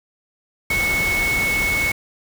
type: tone in noise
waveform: sine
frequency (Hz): 2204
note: C#7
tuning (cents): -11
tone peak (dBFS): -18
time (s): 0.7-1.92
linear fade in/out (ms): 5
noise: pink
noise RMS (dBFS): -26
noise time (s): 0.7-1.92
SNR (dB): +5
effects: none